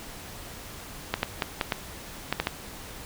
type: clicks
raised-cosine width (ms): 0.3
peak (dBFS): -8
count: 8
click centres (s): 1.14 / 1.231 / 1.422 / 1.612 / 1.722 / 2.326 / 2.4 / 2.471
effects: pink hiss -42 dBFS RMS until 3.05 s